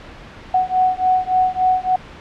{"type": "beating tone pair", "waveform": "sine", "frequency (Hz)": [740, 743.5], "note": ["F#5", "F#5"], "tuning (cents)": [0, 8], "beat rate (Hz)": 3.5, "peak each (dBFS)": -17, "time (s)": [0.54, 1.96], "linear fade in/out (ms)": 5, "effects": ["pink hiss -38 dBFS RMS until 2.2 s", "low-pass 3000 Hz 12 dB/octave"]}